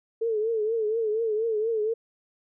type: tone with vibrato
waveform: sine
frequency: 441.3 Hz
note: A4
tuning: 5 cents sharp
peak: -23 dBFS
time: 0.21-1.94 s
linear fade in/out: 10 ms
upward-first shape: triangle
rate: 4.2 Hz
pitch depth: 100 cents each way
effects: none